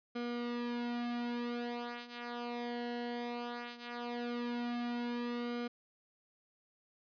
sawtooth tone with flanger, 240 Hz, B3, 49 cents flat, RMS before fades -39 dBFS, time 0.15-5.68 s, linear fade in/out 10 ms, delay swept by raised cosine 1.1 to 5 ms, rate 0.18 Hz, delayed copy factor -0.75, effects resampled to 11025 Hz

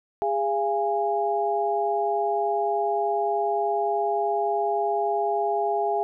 sine tone cluster, 408.4 / 685 / 825 Hz, G#4 / F5 / G#5, -29 / -34 / -12 cents, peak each -26 dBFS, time 0.22-6.03 s, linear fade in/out 0 ms, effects none

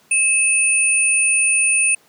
sine tone pair together, 2595 / 9234 Hz, E7 / D9, -28 / -30 cents, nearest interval octave + minor seventh, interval 2198 cents, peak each -16 dBFS, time 0.11-1.95 s, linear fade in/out 5 ms, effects pink hiss -54 dBFS RMS until 2.08 s + high-pass 200 Hz 12 dB/octave

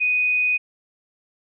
sine tone, 2489 Hz, D#7, in tune, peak -17 dBFS, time 0-0.58 s, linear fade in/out 20 ms, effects none

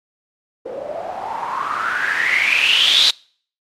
blue noise with low-pass filter sweep, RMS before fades -18 dBFS, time 0.65-3.11 s, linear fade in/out 10 ms, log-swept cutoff 490 to 4000 Hz, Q 8.8, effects noise-tail reverb RT60 0.5 s tail -26 dB re dry + MP3 96 kbps

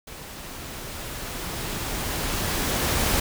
pink noise with level ramp, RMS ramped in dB -40 to -22 dBFS, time 0.07-3.2 s, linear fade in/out 5 ms, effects none

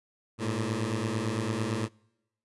15% pulse beating tone pair, 106.1 / 115 Hz, G#2 / A#2, +38 / -23 cents, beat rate 8.9 Hz, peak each -25 dBFS, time 0.38-1.89 s, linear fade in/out 50 ms, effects noise-tail reverb RT60 0.9 s tail -26 dB re dry + resampled to 24000 Hz

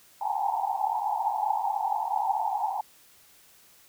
pink band-pass noise, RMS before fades -28 dBFS, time 0.21-2.81 s, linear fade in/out 5 ms, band 770 to 900 Hz, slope 96 dB/octave, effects white hiss -57 dBFS RMS until 3.88 s

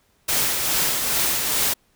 white noise with tremolo, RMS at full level -20 dBFS, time 0.28-1.74 s, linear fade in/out 10 ms, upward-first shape triangle, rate 2.4 Hz, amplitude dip 40%, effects pink hiss -63 dBFS RMS until 1.95 s

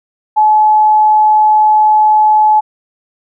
sine tone, 856 Hz, A5, 48 cents flat, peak -5 dBFS, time 0.36-2.61 s, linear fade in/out 20 ms, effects none

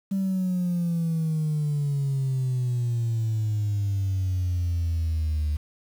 sine exponential sweep, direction down, 196 to 74 Hz, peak -21 dBFS, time 0.11-5.57 s, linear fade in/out 10 ms, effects tanh soft clip ceiling -19 dBFS + 8-bit

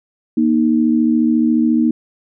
sine tone pair together, 236.7 / 310.9 Hz, A#3 / D#4, +27 / -1 cents, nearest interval perfect fourth, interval 472 cents, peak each -13 / -15 dBFS, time 0.37-1.91 s, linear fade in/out 5 ms, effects none

